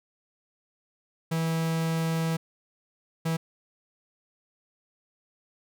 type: tone bursts at uneven times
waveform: 45% pulse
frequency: 163.1 Hz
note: E3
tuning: 18 cents flat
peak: -25 dBFS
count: 2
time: 1.31-2.37 / 3.25-3.37 s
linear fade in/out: 10 ms
effects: none